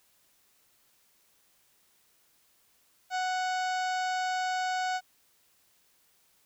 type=harmonic tone; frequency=740 Hz; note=F#5; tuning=in tune; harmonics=1 / 2 / 3 / 4 / 5 / 6 / 7 / 8 / 9 / 10; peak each=-29 / -35 / -43 / -45 / -47 / -45 / -48 / -51 / -52 / -50 dBFS; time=3.1-5.01 s; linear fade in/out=50 ms; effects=white hiss -67 dBFS RMS until 6.45 s